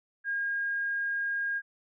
sine tone, 1623 Hz, G#6, 40 cents flat, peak -28 dBFS, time 0.24-1.62 s, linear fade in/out 50 ms, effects none

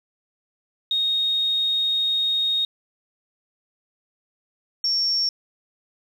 sine tone pair in turn, 3726 / 5484 Hz, A#7 / F8, -2 / -32 cents, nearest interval perfect fifth, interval 670 cents, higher second, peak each -19 dBFS, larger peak neither, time 0.91-2.65 / 4.84-5.29 s, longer first, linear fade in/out 2 ms, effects 8-bit

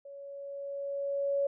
sine tone with level ramp, 560 Hz, C#5, 18 cents sharp, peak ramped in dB -44 to -25 dBFS, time 0.05-1.47 s, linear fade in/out 5 ms, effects none

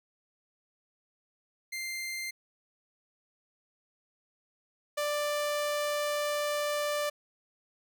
sawtooth tone pair in turn, 2093 / 589.5 Hz, C7 / D5, 0 / +6 cents, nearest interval octave + minor seventh, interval 2194 cents, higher first, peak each -31 / -25 dBFS, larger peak second, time 1.72-2.31 / 4.97-7.1 s, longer second, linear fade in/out 10 ms, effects none

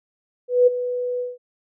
sine tone with ADSR envelope, 493.9 Hz, B4, in tune, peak -9 dBFS, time 0.48-1.38 s, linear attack 190 ms, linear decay 16 ms, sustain -13 dB, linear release 180 ms, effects none

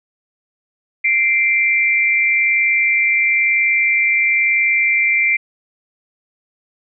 sine tone pair together, 2090 / 2349 Hz, C7 / D7, -2 / 0 cents, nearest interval major second, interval 202 cents, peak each -15 dBFS, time 1.04-5.37 s, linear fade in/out 10 ms, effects none

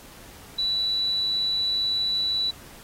sine tone, 3951 Hz, B7, in tune, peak -22 dBFS, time 0.58-2.51 s, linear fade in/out 10 ms, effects pink hiss -47 dBFS RMS until 2.83 s + AAC 48 kbps

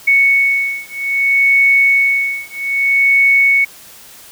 sine beating tone pair, 2217 / 2217.62 Hz, C#7 / C#7, 0 / 0 cents, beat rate 0.62 Hz, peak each -13 dBFS, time 0.07-3.65 s, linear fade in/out 10 ms, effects white hiss -39 dBFS RMS until 4.31 s

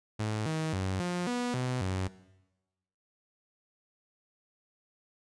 sawtooth tone with pitch steps, 107.7 / 158.4 / 94.6 / 177.3 / 244.3 / 126.6 / 93.8 Hz, A2 / D#3 / F#2 / F3 / B3 / B2 / F#2, -37 / +31 / +39 / +26 / -19 / +43 / +24 cents, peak -26 dBFS, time 0.19-2.08 s, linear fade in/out 10 ms, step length 270 ms, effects noise-tail reverb RT60 1.0 s tail -18 dB re dry + resampled to 22050 Hz

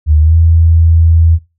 sine tone with pitch glide, 76.3 to 82.25 Hz, D#2 to E2, -33 to -3 cents, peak -4 dBFS, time 0.06-1.39 s, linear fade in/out 50 ms, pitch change +130 cents, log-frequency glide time 0.2-0.35 s, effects noise-tail reverb RT60 0.3 s tail -21 dB re dry

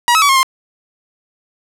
sawtooth tone with pitch steps, 958 / 1289 / 1140 / 1076 / 1055 Hz, A#5 / E6 / C#6 / C6 / C6, +47 / -39 / +48 / +48 / +14 cents, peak -5 dBFS, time 0.08-0.43 s, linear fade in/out 0 ms, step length 70 ms, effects low-pass 12000 Hz 12 dB/octave + 7-bit

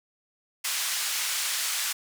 white band-pass noise, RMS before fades -29 dBFS, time 0.64-1.93 s, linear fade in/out 10 ms, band 1300 to 9700 Hz, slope 12 dB/octave, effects none

